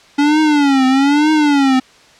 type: tone with vibrato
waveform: square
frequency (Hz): 284.1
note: C#4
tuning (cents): +43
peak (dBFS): -10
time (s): 0.18-1.8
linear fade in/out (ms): 10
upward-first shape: triangle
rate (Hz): 1.1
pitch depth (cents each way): 170
effects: white hiss -45 dBFS RMS until 2.19 s + low-pass 5000 Hz 12 dB/octave